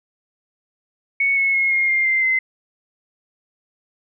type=tone with pitch steps; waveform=sine; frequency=2217 / 2190 / 2164 / 2138 / 2112 / 2087 / 2061 Hz; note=C#7 / C#7 / C#7 / C7 / C7 / C7 / C7; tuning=0 / -22 / -42 / +37 / +16 / -5 / -27 cents; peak=-15 dBFS; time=1.2-2.39 s; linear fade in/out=5 ms; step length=170 ms; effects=none